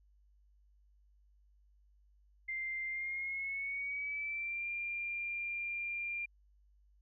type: tone with pitch glide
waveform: sine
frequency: 2093 to 2390 Hz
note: C7 to D7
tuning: 0 to +30 cents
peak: -36 dBFS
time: 2.48-6.26 s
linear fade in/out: 10 ms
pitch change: +230 cents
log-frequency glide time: 2.87-4.68 s
effects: added 50 Hz sine -64 dBFS peak until 7.01 s